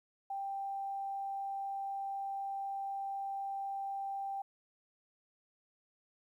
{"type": "tone", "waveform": "sine", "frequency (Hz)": 787, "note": "G5", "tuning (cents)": 7, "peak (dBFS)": -36, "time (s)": [0.3, 4.42], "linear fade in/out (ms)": 5, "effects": ["12-bit"]}